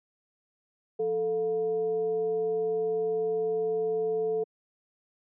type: tone with frequency modulation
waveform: sine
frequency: 440 Hz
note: A4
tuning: in tune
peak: -25 dBFS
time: 0.99-4.44 s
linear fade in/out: 10 ms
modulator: 264 Hz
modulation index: 0.37
effects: high-pass 200 Hz 12 dB/octave